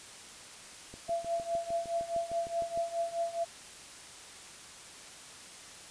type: click train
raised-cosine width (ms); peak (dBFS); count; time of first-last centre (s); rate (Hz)
2; -33; 13; 0.94-2.775; 6.54
type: tone with tremolo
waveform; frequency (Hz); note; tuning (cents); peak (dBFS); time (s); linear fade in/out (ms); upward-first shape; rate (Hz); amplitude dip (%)
sine; 677; E5; +46; -27; 1.08-3.45; 20; triangle; 4.8; 90
effects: white hiss -49 dBFS RMS until 5.9 s + resampled to 22050 Hz